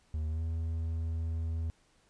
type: tone with pitch glide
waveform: triangle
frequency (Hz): 77.78 to 81.55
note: D#2 to E2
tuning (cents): 0 to -18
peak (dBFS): -29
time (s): 0.14-1.7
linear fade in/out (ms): 0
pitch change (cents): +82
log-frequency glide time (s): 0.28-0.42
effects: pink hiss -68 dBFS RMS until 2.09 s + resampled to 22050 Hz